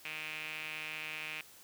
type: tone with band-pass filter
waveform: sawtooth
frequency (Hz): 155.1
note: D#3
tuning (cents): -5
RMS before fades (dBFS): -42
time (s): 0.05-1.41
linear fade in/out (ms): 2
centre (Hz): 2500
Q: 5.7
effects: white hiss -57 dBFS RMS until 1.63 s

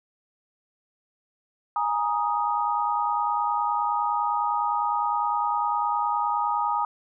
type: chord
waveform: sine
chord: Ab suspended second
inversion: none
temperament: equal with one note detuned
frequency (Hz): 830.6 / 940.4 / 1244.5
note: Ab5 / Bb5 / Eb6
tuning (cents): 0 / +15 / 0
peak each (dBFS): -27 / -26 / -27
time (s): 1.76-6.85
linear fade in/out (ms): 2
effects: none

